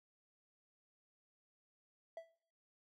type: tone with exponential decay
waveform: triangle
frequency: 659.3 Hz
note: E5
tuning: in tune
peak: -40 dBFS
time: 2.17-2.36 s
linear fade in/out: 2 ms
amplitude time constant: 40 ms
effects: noise-tail reverb RT60 0.5 s tail -20 dB re dry